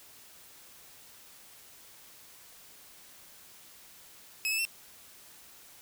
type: tone with pitch steps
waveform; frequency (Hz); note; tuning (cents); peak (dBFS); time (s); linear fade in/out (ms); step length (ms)
sawtooth; 2570 / 2613 / 2697; E7 / E7 / E7; -45 / -16 / +39; -25; 4.45-4.651; 0; 67
effects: white hiss -54 dBFS RMS until 5.81 s